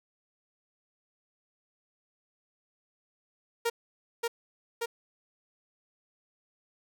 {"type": "tone with echo", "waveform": "sawtooth", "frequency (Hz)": 466.2, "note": "A#4", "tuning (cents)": 0, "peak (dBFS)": -22, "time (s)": [3.65, 3.7], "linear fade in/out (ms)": 10, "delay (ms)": 580, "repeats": 2, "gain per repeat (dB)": -2, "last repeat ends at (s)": 4.86, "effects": []}